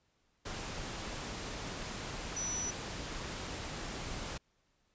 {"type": "tone in noise", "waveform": "sine", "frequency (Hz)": 5920, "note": "F#8", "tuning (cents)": 0, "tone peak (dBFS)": -35, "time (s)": [2.36, 2.71], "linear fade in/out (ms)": 10, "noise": "pink", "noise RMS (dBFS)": -41, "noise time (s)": [0.45, 4.38], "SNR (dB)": 3, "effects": ["pink hiss -75 dBFS RMS until 4.94 s", "resampled to 16000 Hz"]}